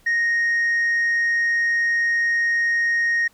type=tone; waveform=sine; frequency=1864.7 Hz; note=A#6; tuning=in tune; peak=-15 dBFS; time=0.06-3.28 s; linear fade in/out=10 ms; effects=tanh soft clip ceiling -16 dBFS + pink hiss -57 dBFS RMS until 3.33 s